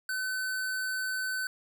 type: tone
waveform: square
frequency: 1518 Hz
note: F#6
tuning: 44 cents sharp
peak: -31 dBFS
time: 0.09-1.47 s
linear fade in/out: 2 ms
effects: none